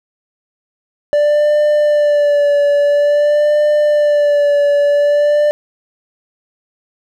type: tone with vibrato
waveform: triangle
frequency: 586 Hz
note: D5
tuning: 4 cents flat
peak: -7 dBFS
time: 1.13-5.51 s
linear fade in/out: 0 ms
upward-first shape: sine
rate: 0.49 Hz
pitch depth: 31 cents each way
effects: none